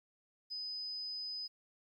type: tone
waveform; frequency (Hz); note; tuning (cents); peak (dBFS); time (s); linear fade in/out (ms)
sine; 5010; D#8; +11; -39; 0.5-1.48; 20
effects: 12-bit